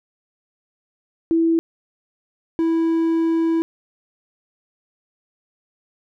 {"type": "tone pair in turn", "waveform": ["sine", "triangle"], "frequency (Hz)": [329.6, 328.4], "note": ["E4", "E4"], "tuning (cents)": [0, -6], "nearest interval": "unison", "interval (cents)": 6, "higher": "first", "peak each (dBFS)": -14, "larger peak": "neither", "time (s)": [[1.31, 1.59], [2.59, 3.62]], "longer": "second", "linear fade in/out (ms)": 0, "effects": []}